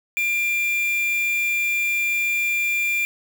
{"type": "tone with quantisation", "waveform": "triangle", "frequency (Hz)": 2389, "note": "D7", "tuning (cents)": 29, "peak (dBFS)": -18, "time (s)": [0.17, 3.05], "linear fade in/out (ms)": 0, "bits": 5, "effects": []}